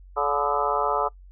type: harmonic tone with a mistuned harmonic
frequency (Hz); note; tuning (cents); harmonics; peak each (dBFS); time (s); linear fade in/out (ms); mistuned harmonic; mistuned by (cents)
143.9; D3; -35; 3 / 4 / 5 / 6 / 7 / 8 / 9; -29 / -29 / -29 / -29 / -29 / -29 / -29; 0.16-1.09; 20; 8; +70
effects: noise-tail reverb RT60 0.1 s tail -22 dB re dry + added 46 Hz sine -44 dBFS peak until 1.31 s